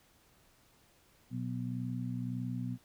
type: harmonic tone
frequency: 61.74 Hz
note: B1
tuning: in tune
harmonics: 2 / 3 / 4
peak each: -37 / -41 / -39 dBFS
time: 1.3-2.78 s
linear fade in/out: 50 ms
effects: pink hiss -66 dBFS RMS until 2.84 s